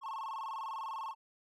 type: tone with vibrato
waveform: triangle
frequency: 985 Hz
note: B5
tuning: 5 cents flat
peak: -36 dBFS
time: 0.01-1.15 s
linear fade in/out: 50 ms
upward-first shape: square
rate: 20 Hz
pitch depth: 170 cents each way
effects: none